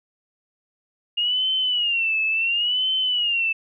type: tone with vibrato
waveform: sine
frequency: 2830 Hz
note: F7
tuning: 22 cents sharp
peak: -19 dBFS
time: 1.17-3.53 s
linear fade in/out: 10 ms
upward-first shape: sine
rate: 0.71 Hz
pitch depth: 140 cents each way
effects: none